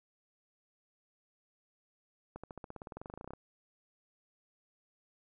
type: accelerating click train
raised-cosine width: 1 ms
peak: -30 dBFS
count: 21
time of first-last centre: 2.36-3.335 s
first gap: 76 ms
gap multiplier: 0.95
effects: none